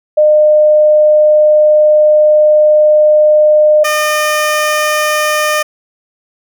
sine / 15% pulse tone pair in turn, 607 / 607 Hz, D#5 / D#5, -43 / -43 cents, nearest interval unison, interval 0 cents, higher neither, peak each -4 dBFS, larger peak neither, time 0.17-3.84 / 3.84-5.63 s, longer first, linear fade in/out 10 ms, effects none

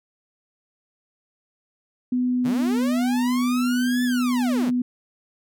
sine tone with pitch glide, 249.7 to 247.4 Hz, B3 to B3, +19 to +3 cents, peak -19 dBFS, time 2.12-4.82 s, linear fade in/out 5 ms, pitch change -16 cents, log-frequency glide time 2.22-2.8 s
sawtooth linear two-way sweep, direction up then down, 120.9 to 1760 to 120.9 Hz, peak -25 dBFS, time 2.44-4.71 s, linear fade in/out 20 ms, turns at 4.04 s
effects none

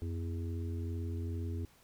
harmonic tone with a mistuned harmonic, 82.41 Hz, E2, in tune, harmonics 1 / 3 / 4 / 5, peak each -35 / -45 / -47 / -49 dBFS, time 0.02-1.65 s, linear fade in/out 0 ms, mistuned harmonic 1, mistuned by +120 cents, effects pink hiss -64 dBFS RMS until 1.83 s

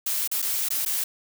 blue noise with dropouts, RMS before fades -26 dBFS, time 0.06-1.04 s, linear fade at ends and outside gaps 5 ms, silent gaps 0.276-0.314 / 0.419-0.424 / 0.688-0.704 / 0.851-0.86 s, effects none

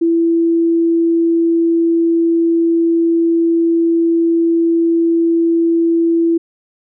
sine tone, 333.6 Hz, E4, 21 cents sharp, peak -10 dBFS, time 0.01-6.38 s, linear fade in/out 10 ms, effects none

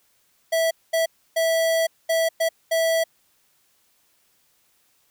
square tone bursts at uneven times, 655 Hz, E5, 11 cents flat, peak -19 dBFS, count 6, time 0.52-0.71 / 0.93-1.06 / 1.36-1.87 / 2.09-2.29 / 2.4-2.49 / 2.71-3.04 s, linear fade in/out 10 ms, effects white hiss -64 dBFS RMS until 5.1 s

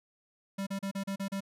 square tone bursts, 196 Hz, G3, in tune, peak -33 dBFS, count 7, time 0.58-1.406 s, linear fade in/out 10 ms, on 88 ms, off 35 ms, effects resampled to 32000 Hz

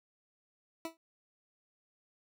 20% pulse tone with exponential decay, 327.4 Hz, E4, 12 cents flat, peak -29 dBFS, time 0.85-0.97 s, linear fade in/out 1 ms, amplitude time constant 24 ms, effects none

